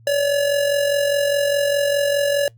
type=tone with amplitude modulation; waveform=square; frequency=570 Hz; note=C#5; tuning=48 cents sharp; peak=-15 dBFS; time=0.07-2.48 s; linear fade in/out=2 ms; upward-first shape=sine; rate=44.9 Hz; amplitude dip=50%; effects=added 114 Hz sine -46 dBFS peak until 2.57 s + Opus 48 kbps